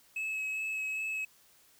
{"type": "tone with vibrato", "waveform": "triangle", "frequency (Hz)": 2579, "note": "E7", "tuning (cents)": -39, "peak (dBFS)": -31, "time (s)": [0.16, 1.25], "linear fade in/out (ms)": 5, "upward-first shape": "sine", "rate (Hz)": 2.5, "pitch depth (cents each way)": 13, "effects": ["white hiss -63 dBFS RMS until 1.79 s"]}